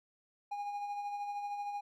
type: tone with tremolo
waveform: triangle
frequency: 817 Hz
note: G#5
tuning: 29 cents flat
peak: -33 dBFS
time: 0.51-1.81 s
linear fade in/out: 10 ms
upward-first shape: sine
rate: 13 Hz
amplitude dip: 40%
effects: none